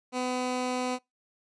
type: tone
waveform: 15% pulse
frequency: 251.8 Hz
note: B3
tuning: 34 cents sharp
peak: -22 dBFS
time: 0.12-0.99 s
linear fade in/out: 50 ms
effects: noise-tail reverb RT60 0.2 s tail -25 dB re dry + resampled to 22050 Hz